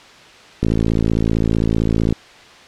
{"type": "click train", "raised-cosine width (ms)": 3, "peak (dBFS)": -4, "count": 84, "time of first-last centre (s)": [0.63, 2.125], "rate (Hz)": 55.5, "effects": ["white hiss -42 dBFS RMS until 2.67 s", "low-pass 4000 Hz 12 dB/octave"]}